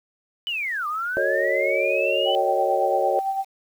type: linear two-way sweep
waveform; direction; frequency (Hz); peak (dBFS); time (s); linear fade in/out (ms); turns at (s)
sine; down then up; 3024 to 1174.7 to 3024; -24; 0.47-2.35; 0; 0.87
type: chord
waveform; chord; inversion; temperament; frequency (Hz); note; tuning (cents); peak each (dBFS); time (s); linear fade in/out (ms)
sine; D# half-diminished seventh; first; equal with one note detuned; 370 / 449.8 / 554.4 / 622.3; F#4 / A4 / C#5 / D#5; 0 / +38 / 0 / 0; -28 / -28 / -23 / -26; 1.17-3.19; 0
type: tone with tremolo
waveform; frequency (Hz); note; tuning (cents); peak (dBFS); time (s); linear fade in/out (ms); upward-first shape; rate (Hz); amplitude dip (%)
sine; 778; G5; -13; -20; 2.25-3.45; 50; sine; 8.9; 50
effects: 8-bit